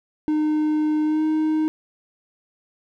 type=tone with pitch glide; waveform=triangle; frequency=305.8 to 311.5 Hz; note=D#4 to D#4; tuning=-30 to +2 cents; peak=-16 dBFS; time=0.28-1.68 s; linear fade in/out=0 ms; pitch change=+32 cents; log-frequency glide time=1.04-1.23 s; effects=none